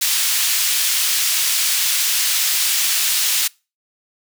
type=high-pass noise; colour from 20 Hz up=pink; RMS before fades=-18 dBFS; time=0.01-3.48 s; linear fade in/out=10 ms; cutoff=3100 Hz; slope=12 dB/octave; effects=noise-tail reverb RT60 0.3 s tail -25 dB re dry